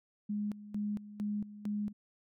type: tone with tremolo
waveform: sine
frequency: 207.7 Hz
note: G#3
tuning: in tune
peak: -32 dBFS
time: 0.29-1.93 s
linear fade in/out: 10 ms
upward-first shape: square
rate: 2.2 Hz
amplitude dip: 80%
effects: none